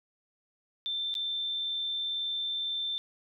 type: tone with dropouts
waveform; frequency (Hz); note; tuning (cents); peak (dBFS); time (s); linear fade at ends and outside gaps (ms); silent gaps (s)
sine; 3559; A7; +19; -30; 0.86-2.98; 0; 1.141-1.152
effects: none